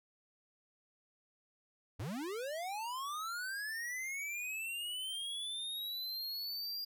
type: linear sweep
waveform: square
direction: up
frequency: 79.8 to 4833 Hz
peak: -39 dBFS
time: 1.99-6.85 s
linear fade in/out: 10 ms
effects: none